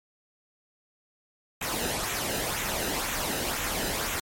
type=noise with flanger; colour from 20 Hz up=pink; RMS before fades=-30 dBFS; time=1.61-4.2 s; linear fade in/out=5 ms; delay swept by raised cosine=0.2 to 0.91 ms; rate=2 Hz; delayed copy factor=-0.55; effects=MP3 64 kbps